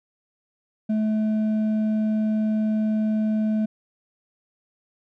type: tone with hard clipping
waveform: sine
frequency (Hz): 216.1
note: A3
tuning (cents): -31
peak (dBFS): -21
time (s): 0.89-3.66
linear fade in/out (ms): 10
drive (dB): 4
effects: none